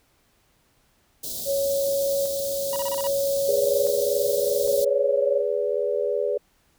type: band-stop noise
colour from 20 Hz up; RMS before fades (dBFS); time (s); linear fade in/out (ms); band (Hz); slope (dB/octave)
white; -32; 1.23-4.85; 10; 690 to 3600; 48
type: tone with tremolo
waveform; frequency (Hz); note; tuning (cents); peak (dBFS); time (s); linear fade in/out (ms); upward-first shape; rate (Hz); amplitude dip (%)
sine; 554.4; C#5; 0; -21; 1.45-5.43; 50; square; 0.62; 40
type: tone bursts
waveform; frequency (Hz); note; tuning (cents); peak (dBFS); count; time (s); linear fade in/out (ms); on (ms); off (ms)
45% pulse; 960; B5; -49; -29; 6; 2.73-3.07; 0; 30; 32
type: chord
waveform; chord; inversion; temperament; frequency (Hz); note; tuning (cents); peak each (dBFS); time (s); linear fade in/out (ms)
sine; G# diminished; none; equal with one note detuned; 415.3 / 493.9 / 576.9; G#4 / B4 / D5; 0 / 0 / -31; -26; 3.48-6.38; 10
effects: pink hiss -64 dBFS RMS until 6.78 s